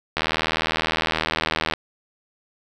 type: click train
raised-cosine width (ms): 0.3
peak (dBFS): -5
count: 126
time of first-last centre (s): 0.17-1.736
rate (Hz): 79.8
effects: 7-bit